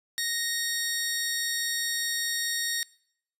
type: tone pair together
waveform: 15% pulse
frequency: 1864.7 / 4435 Hz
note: A#6 / C#8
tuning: 0 / 0 cents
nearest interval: octave + minor third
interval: 1500 cents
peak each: -22 / -27 dBFS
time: 0.18-2.83 s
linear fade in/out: 0 ms
effects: noise-tail reverb RT60 0.7 s tail -24 dB re dry + resampled to 32000 Hz